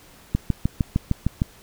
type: click train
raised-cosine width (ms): 5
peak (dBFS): -7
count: 8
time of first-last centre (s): 0.35-1.419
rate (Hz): 6.55
effects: pink hiss -50 dBFS RMS until 1.62 s